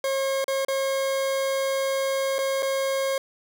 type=tone with dropouts; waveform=40% pulse; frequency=540 Hz; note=C#5; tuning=45 cents flat; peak=-22 dBFS; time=0.04-3.18 s; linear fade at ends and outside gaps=2 ms; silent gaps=0.443-0.48 / 0.649-0.683 / 2.384-2.388 / 2.624-2.628 s; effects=none